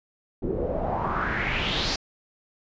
pink noise with low-pass filter sweep, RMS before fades -27 dBFS, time 0.42-1.96 s, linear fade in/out 5 ms, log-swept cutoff 340 to 5200 Hz, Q 4.1, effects resampled to 16000 Hz

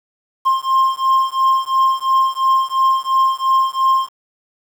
triangle beating tone pair, 1058 / 1060.9 Hz, C6 / C6, +19 / +24 cents, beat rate 2.9 Hz, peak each -14 dBFS, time 0.45-4.09 s, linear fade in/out 20 ms, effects 7-bit

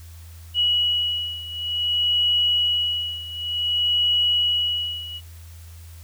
sine beating tone pair, 2922 / 2922.55 Hz, F#7 / F#7, -22 / -22 cents, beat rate 0.55 Hz, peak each -21 / -24 dBFS, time 0.54-5.21 s, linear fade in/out 50 ms, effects added 83 Hz sine -39 dBFS peak until 6.03 s + white hiss -51 dBFS RMS until 6.03 s

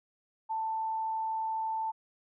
sine tone, 886 Hz, A5, 12 cents sharp, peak -30 dBFS, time 0.49-1.92 s, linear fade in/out 20 ms, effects none

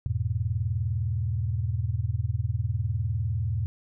sine chord, E major, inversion none, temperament equal with one note detuned, 83.75 / 103.83 / 123.47 Hz, E2 / G#2 / B2, +28 / 0 / 0 cents, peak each -30 / -28 / -30 dBFS, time 0.06-3.66 s, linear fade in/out 0 ms, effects none

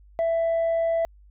sine tone with tanh clipping, 663 Hz, E5, 10 cents sharp, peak -21 dBFS, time 0.19-1.05 s, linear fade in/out 0 ms, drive 1 dB, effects added 50 Hz sine -49 dBFS peak until 1.3 s

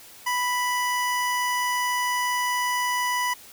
25% pulse tone, 987.8 Hz, B5, in tune, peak -19 dBFS, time 0.26-3.34 s, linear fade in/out 10 ms, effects white hiss -47 dBFS RMS until 3.52 s

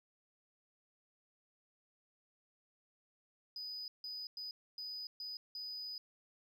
sine tone bursts at uneven times, 4978 Hz, D#8, in tune, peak -40 dBFS, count 6, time 3.56-3.88 / 4.04-4.27 / 4.37-4.51 / 4.78-5.07 / 5.2-5.37 / 5.55-5.98 s, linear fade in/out 2 ms, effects tanh soft clip ceiling -40 dBFS

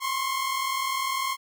sawtooth tone pair together, 1046.5 / 1086.5 Hz, C6 / C#6, 0 / -35 cents, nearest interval minor second, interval 65 cents, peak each -25 dBFS, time 0-1.37 s, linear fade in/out 50 ms, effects none

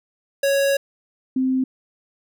square / sine tone pair in turn, 554.4 / 260.2 Hz, C#5 / C4, 0 / -9 cents, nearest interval octave + minor second, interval 1309 cents, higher first, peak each -17 dBFS, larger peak neither, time 0.43-0.77 / 1.36-1.64 s, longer first, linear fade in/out 5 ms, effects none

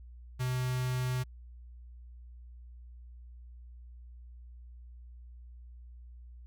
square tone with notch filter, 126.9 Hz, B2, 47 cents sharp, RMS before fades -32 dBFS, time 0.39-1.24 s, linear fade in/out 20 ms, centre 490 Hz, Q 0.97, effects added 60 Hz sine -47 dBFS peak until 6.46 s

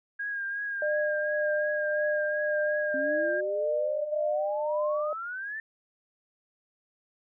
sine tone with vibrato, 1625 Hz, G#6, 38 cents flat, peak -30 dBFS, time 0.19-3.41 s, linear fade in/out 10 ms, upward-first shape triangle, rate 2.8 Hz, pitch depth 42 cents each way
sine tone with tremolo, 602 Hz, D5, 43 cents sharp, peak -25 dBFS, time 0.82-5.13 s, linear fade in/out 2 ms, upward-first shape sine, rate 1.8 Hz, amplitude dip 30%
sine exponential sweep, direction up, 263.9 to 1800 Hz, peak -33 dBFS, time 2.94-5.6 s, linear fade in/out 2 ms
effects none

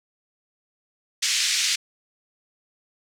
white band-pass noise, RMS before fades -23 dBFS, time 1.22-1.76 s, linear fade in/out 10 ms, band 2000 to 7000 Hz, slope 24 dB/octave, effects none

